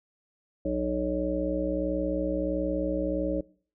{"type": "harmonic tone", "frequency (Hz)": 61.5, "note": "B1", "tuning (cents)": -7, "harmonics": [1, 3, 5, 7, 9, 10], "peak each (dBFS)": [-35, -35, -30, -38, -30, -40], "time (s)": [0.65, 3.41], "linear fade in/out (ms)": 5, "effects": ["noise-tail reverb RT60 0.5 s tail -22 dB re dry"]}